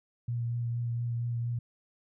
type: tone with vibrato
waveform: sine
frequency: 118.6 Hz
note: A#2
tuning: 30 cents sharp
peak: -29 dBFS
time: 0.28-1.59 s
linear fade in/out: 5 ms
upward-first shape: triangle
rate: 4.3 Hz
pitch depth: 19 cents each way
effects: none